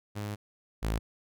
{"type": "tone pair in turn", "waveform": "sawtooth", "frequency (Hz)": [103.83, 54.4], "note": ["G#2", "A1"], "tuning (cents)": [0, -19], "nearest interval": "major seventh", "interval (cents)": 1119, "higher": "first", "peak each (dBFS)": [-30, -24], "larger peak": "second", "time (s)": [[0.15, 0.36], [0.82, 0.99]], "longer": "first", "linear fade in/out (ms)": 20, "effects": []}